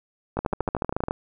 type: two click trains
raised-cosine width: 1 ms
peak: -14 / -10 dBFS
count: 10 / 11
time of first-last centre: 0.37-1.084 / 0.39-1.109 s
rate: 12.6 / 13.9 Hz
effects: none